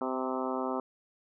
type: harmonic tone with a mistuned harmonic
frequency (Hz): 129.7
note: C3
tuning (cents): -15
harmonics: 2 / 3 / 4 / 5 / 6 / 7 / 8 / 9 / 10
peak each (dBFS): -35 / -37 / -38 / -39 / -40 / -40 / -41 / -42 / -42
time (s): 0.01-0.8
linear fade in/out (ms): 2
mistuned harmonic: 6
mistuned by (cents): +21
effects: none